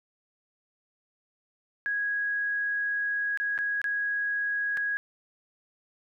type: tone with dropouts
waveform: sine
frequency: 1656 Hz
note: G#6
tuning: 5 cents flat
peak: -26 dBFS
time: 1.86-4.97 s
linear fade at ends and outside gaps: 0 ms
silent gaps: 3.374-3.4 / 3.578-3.588 / 3.816-3.842 / 4.771-4.774 s
effects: none